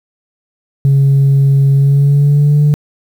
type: tone with pitch glide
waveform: sine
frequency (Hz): 137.9 to 147.8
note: C#3 to D3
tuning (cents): -9 to +11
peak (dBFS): -4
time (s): 0.85-2.74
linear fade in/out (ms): 0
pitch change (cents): +120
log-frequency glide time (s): 1.74-2.62
effects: tanh soft clip ceiling -4 dBFS + 7-bit